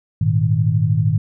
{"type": "chord", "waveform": "sine", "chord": "Ab suspended second", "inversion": "none", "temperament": "equal", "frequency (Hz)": [103.83, 116.54, 155.56], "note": ["Ab2", "Bb2", "Eb3"], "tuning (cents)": [0, 0, 0], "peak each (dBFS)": -18, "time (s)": [0.21, 1.18], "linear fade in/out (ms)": 5, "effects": []}